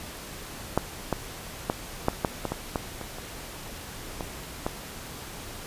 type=clicks; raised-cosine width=1 ms; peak=-7 / -10 / -9 / -7 / -8 / -13 / -14 / -12 / -21 / -24 / -17 / -12 dBFS; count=12; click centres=0.776 / 1.127 / 1.699 / 2.084 / 2.248 / 2.453 / 2.52 / 2.758 / 3.013 / 3.185 / 4.208 / 4.665 s; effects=pink hiss -40 dBFS RMS until 5.66 s + resampled to 32000 Hz